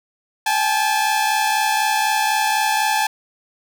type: tone pair together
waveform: sawtooth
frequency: 799 / 863 Hz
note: G5 / A5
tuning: +33 / -34 cents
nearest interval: minor second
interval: 133 cents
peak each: -18 / -14 dBFS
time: 0.46-3.07 s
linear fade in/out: 5 ms
effects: none